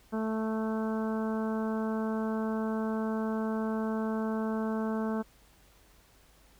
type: harmonic tone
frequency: 220 Hz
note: A3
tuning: in tune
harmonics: 1 / 2 / 3 / 4 / 5 / 6 / 7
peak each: -30 / -36 / -40 / -42 / -44 / -46 / -47 dBFS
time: 0.12-5.23 s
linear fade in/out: 20 ms
effects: added 50 Hz sine -62 dBFS peak until 6.59 s + pink hiss -62 dBFS RMS until 6.59 s